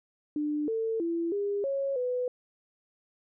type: tone with pitch steps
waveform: sine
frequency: 298.2 / 448.3 / 336.1 / 405 / 550 / 497.9 Hz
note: D4 / A4 / E4 / G#4 / C#5 / B4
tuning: +27 / +32 / +34 / -43 / -14 / +14 cents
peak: -27 dBFS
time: 0.36-2.28 s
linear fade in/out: 2 ms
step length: 320 ms
effects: none